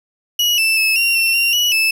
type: tone with pitch steps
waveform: 35% pulse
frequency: 2911 / 2650 / 2604 / 2756 / 2708 / 2762 / 2931 / 2625 Hz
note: F#7 / E7 / E7 / F7 / E7 / F7 / F#7 / E7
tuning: -29 / +9 / -22 / -24 / +46 / -20 / -17 / -8 cents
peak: -11 dBFS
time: 0.39-1.91 s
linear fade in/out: 5 ms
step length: 190 ms
effects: none